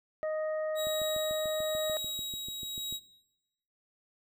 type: harmonic tone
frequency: 622.3 Hz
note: D#5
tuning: in tune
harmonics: 1 / 2 / 3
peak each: -30 / -45 / -46 dBFS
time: 0.23-1.97 s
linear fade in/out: 0 ms
type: tone with tremolo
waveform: sawtooth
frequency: 3825 Hz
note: A#7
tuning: 44 cents sharp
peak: -31 dBFS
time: 0.75-3 s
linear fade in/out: 50 ms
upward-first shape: sine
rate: 0.98 Hz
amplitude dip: 35%
type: click train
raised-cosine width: 3 ms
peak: -34 dBFS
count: 15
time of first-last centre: 0.87-2.926 s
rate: 6.81 Hz
effects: noise-tail reverb RT60 0.9 s tail -18 dB re dry